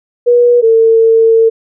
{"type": "tone pair in turn", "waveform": "sine", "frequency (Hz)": [483.1, 451.4], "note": ["B4", "A4"], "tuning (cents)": [-38, 44], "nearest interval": "minor second", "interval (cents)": 118, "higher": "first", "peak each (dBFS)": -4, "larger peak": "neither", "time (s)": [[0.26, 0.62], [0.62, 1.5]], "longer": "second", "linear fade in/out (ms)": 20, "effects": []}